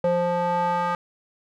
square tone with band-pass filter sweep, 175.1 Hz, F3, 5 cents sharp, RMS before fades -23 dBFS, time 0.04-0.95 s, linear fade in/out 2 ms, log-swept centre 570 to 1100 Hz, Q 3.1, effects none

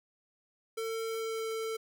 square tone with pitch glide, 450.2 to 445.8 Hz, A4 to A4, +40 to +23 cents, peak -34 dBFS, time 0.77-1.77 s, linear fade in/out 10 ms, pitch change -17 cents, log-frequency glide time 1.03-1.48 s, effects none

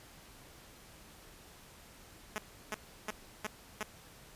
5% pulse tone bursts, 213.2 Hz, G#3, 46 cents sharp, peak -24 dBFS, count 5, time 2.36-3.83 s, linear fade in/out 0 ms, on 22 ms, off 340 ms, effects pink hiss -56 dBFS RMS until 4.35 s + resampled to 32000 Hz

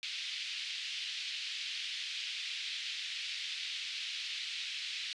white band-pass noise, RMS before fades -40 dBFS, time 0.03-5.13 s, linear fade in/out 0 ms, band 2400 to 4100 Hz, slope 24 dB/octave, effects resampled to 24000 Hz

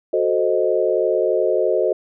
sine chord, F# diminished seventh, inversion none, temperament equal with one note detuned, 368.5 / 440 / 523.3 / 622.3 Hz, F#4 / A4 / C5 / Eb5, -7 / 0 / 0 / 0 cents, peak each -21 dBFS, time 0.13-1.93 s, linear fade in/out 5 ms, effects none

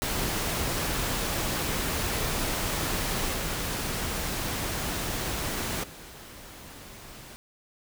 pink noise with level steps, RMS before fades -29 / -31 / -45 dBFS, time 0.02-7.36 s, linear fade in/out 0 ms, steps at 3.33 / 5.83 s, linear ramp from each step 10 ms, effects none

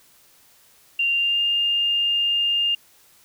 sine tone with pitch glide, 2778 to 2812 Hz, F7 to F7, -10 to +11 cents, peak -18 dBFS, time 0.99-2.75 s, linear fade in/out 5 ms, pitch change +21 cents, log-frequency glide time 1.1-1.42 s, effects white hiss -55 dBFS RMS until 3.24 s

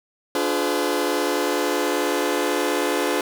sawtooth chord, D diminished seventh, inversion none, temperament just, 293.7 / 352.4 / 422.9 / 507.5 Hz, D4 / F4 / Ab4 / Cb5, 0 / +16 / +31 / +47 cents, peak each -22 dBFS, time 0.35-3.21 s, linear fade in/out 2 ms, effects none

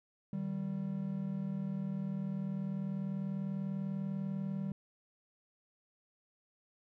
triangle tone pair together, 154.37 / 194.5 Hz, D#3 / G3, -13 / -13 cents, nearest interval major third, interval 400 cents, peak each -38 / -34 dBFS, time 0.33-4.72 s, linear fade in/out 2 ms, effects none

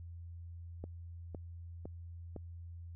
click train, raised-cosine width 2 ms, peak -30 dBFS, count 4, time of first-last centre 0.84-2.363 s, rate 1.97 Hz, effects added 85 Hz sine -45 dBFS peak until 2.95 s

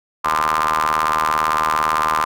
sawtooth ring-modulated tone, 77.78 Hz, D#2, in tune, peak -9 dBFS, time 0.24-2.25 s, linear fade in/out 10 ms, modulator 1120 Hz, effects none

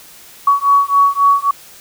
sine beating tone pair, 1123 / 1126.7 Hz, C#6 / C#6, +22 / +28 cents, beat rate 3.7 Hz, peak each -12 dBFS, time 0.47-1.51 s, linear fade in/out 5 ms, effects white hiss -40 dBFS RMS until 1.8 s

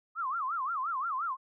sine tone with vibrato, 1191 Hz, D6, 24 cents sharp, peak -30 dBFS, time 0.15-1.37 s, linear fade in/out 50 ms, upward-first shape sine, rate 5.7 Hz, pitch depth 270 cents each way, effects none

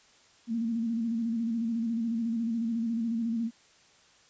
sine tone with vibrato, 229.3 Hz, A#3, 28 cents flat, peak -27 dBFS, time 0.47-3.51 s, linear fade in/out 50 ms, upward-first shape square, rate 14 Hz, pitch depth 44 cents each way, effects white hiss -60 dBFS RMS until 4.29 s + resampled to 16000 Hz

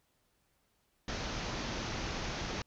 pink low-pass noise, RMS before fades -38 dBFS, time 1.08-2.62 s, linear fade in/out 2 ms, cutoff 6500 Hz, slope 96 dB/octave, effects pink hiss -75 dBFS RMS until 2.66 s

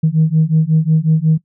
sine beating tone pair, 155.56 / 161.06 Hz, D#3 / E3, 0 / -40 cents, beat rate 5.5 Hz, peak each -12 dBFS, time 0.03-1.38 s, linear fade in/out 10 ms, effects noise-tail reverb RT60 0.1 s tail -20 dB re dry + tanh soft clip ceiling -4 dBFS

